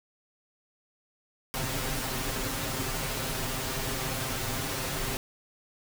pink noise with comb filter, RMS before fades -32 dBFS, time 1.54-5.17 s, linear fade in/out 0 ms, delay 7.6 ms, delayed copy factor +0.9, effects none

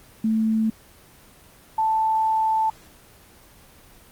sine tone pair in turn, 220.6 / 880.6 Hz, A3 / A5, +5 / +1 cents, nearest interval 2 octaves, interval 2396 cents, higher second, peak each -18 dBFS, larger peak neither, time 0.24-0.7 / 1.78-2.7 s, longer second, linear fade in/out 5 ms, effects pink hiss -50 dBFS RMS until 4.11 s + Opus 24 kbps

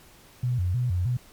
sine tone with vibrato, 105.4 Hz, G#2, 26 cents sharp, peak -22 dBFS, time 0.43-1.17 s, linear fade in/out 5 ms, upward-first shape square, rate 3.2 Hz, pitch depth 280 cents each way, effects pink hiss -53 dBFS RMS until 1.32 s + MP3 96 kbps

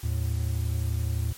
triangle tone pair together, 77.4 / 109.02 Hz, D#2 / A2, -9 / -15 cents, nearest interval tritone, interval 594 cents, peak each -25 / -26 dBFS, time 0.03-1.33 s, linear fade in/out 10 ms, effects white hiss -46 dBFS RMS until 1.37 s + MP3 64 kbps

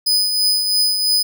40% pulse tone with tremolo, 4999 Hz, D#8, 7 cents sharp, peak -11 dBFS, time 0.06-1.23 s, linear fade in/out 10 ms, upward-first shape triangle, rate 3 Hz, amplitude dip 50%, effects none

